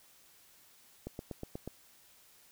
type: click train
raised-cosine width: 2 ms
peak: -26 dBFS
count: 6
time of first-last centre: 1.07-1.676 s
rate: 8.25 Hz
effects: white hiss -62 dBFS RMS until 2.51 s